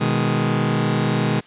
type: chord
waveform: sawtooth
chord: G# minor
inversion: first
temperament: just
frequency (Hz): 124.59 / 155.74 / 207.7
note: B2 / D#3 / G#3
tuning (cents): +16 / +2 / 0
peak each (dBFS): -18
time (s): 0-1.41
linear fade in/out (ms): 20
effects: white hiss -48 dBFS RMS until 1.46 s + resampled to 8000 Hz